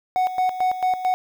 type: tone with tremolo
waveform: triangle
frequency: 740 Hz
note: F#5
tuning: in tune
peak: -15 dBFS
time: 0.16-1.14 s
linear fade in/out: 0 ms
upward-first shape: square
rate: 4.5 Hz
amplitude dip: 70%
effects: 8-bit